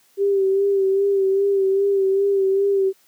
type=tone with vibrato; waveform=sine; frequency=392 Hz; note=G4; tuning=in tune; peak=-15 dBFS; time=0.17-2.93 s; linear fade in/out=50 ms; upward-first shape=sine; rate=2.5 Hz; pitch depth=38 cents each way; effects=white hiss -58 dBFS RMS until 3.07 s + high-pass 150 Hz 12 dB/octave